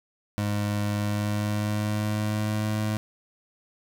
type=tone with pitch glide; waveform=25% pulse; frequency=103.6 to 107.19 Hz; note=G#2 to A2; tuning=-4 to -45 cents; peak=-21 dBFS; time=0.38-2.97 s; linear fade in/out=0 ms; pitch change=+59 cents; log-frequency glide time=0.9-2.72 s; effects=none